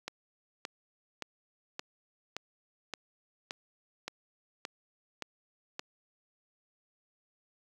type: click train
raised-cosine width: 0.2 ms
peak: -19 dBFS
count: 11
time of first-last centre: 0.08-5.794 s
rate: 1.75 Hz
effects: high-pass 200 Hz 12 dB/octave + 9-bit